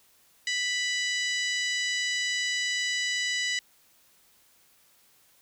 harmonic tone, 987.8 Hz, B5, in tune, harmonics 2 / 3 / 4 / 5 / 6 / 7 / 8, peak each -29 / -33 / -35 / -37 / -39 / -40 / -41 dBFS, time 0.47-3.59 s, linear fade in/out 2 ms, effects white hiss -62 dBFS RMS until 5.41 s

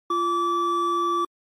triangle tone pair together, 345.3 / 1157 Hz, F4 / D6, -20 / -26 cents, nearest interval octave + major sixth, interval 2094 cents, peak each -25 / -20 dBFS, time 0.1-1.25 s, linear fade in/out 5 ms, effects AAC 64 kbps

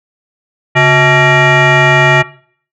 sine tone with frequency modulation, 867 Hz, A5, 26 cents flat, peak -3 dBFS, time 0.75-2.23 s, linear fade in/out 20 ms, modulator 503 Hz, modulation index 3.2, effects noise-tail reverb RT60 0.5 s tail -19 dB re dry + tanh soft clip ceiling -3 dBFS

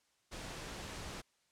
pink noise, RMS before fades -45 dBFS, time 0.31-1.22 s, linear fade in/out 20 ms, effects white hiss -75 dBFS RMS until 1.51 s + low-pass 8000 Hz 12 dB/octave

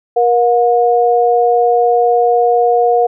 sine tone pair together, 475 / 719 Hz, A#4 / F#5, +33 / -50 cents, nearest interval perfect fifth, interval 717 cents, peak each -11 dBFS, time 0.16-3.07 s, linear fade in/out 10 ms, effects none

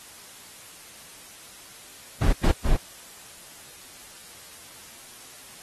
brown noise bursts at uneven times, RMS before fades -19 dBFS, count 3, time 2.21-2.33 / 2.43-2.52 / 2.64-2.77 s, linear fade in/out 10 ms, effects white hiss -46 dBFS RMS until 5.62 s + AAC 32 kbps

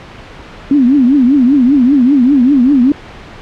sine tone with vibrato, 264.6 Hz, C4, 20 cents sharp, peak -5 dBFS, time 0.71-2.92 s, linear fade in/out 2 ms, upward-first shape triangle, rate 5.1 Hz, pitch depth 220 cents each way, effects pink hiss -32 dBFS RMS until 3.41 s + low-pass 3000 Hz 12 dB/octave

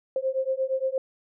sine beating tone pair, 523.3 / 531.9 Hz, C5 / C5, 0 / +28 cents, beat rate 8.6 Hz, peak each -27 / -27 dBFS, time 0.16-0.98 s, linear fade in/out 2 ms, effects none

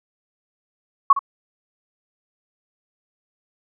sine tone with echo, 1108.7 Hz, C#6, in tune, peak -7 dBFS, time 1.1-1.13 s, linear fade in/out 5 ms, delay 62 ms, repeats 1, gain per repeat -12 dB, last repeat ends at 1.192 s, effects none

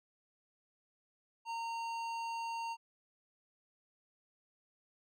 triangle tone with hard clipping, 920 Hz, A#5, 23 cents flat, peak -39 dBFS, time 1.45-2.77 s, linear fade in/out 50 ms, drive 16 dB, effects none

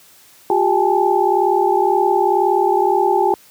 sine tone cluster, 360.3 / 399.4 / 805 / 867 Hz, F#4 / G4 / G5 / A5, -46 / +32 / +46 / -26 cents, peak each -18 dBFS, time 0.5-3.34 s, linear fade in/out 2 ms, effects white hiss -48 dBFS RMS until 3.5 s + high-pass 60 Hz 12 dB/octave

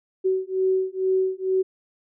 sine beating tone pair, 376 / 378.2 Hz, F#4 / F#4, +28 / +38 cents, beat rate 2.2 Hz, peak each -23 dBFS, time 0.24-1.63 s, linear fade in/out 20 ms, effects none

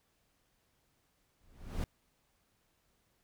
brown noise with exponential growth, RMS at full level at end -30 dBFS, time 1.41-1.84 s, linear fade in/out 1 ms, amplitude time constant 93 ms, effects pink hiss -75 dBFS RMS until 3.23 s

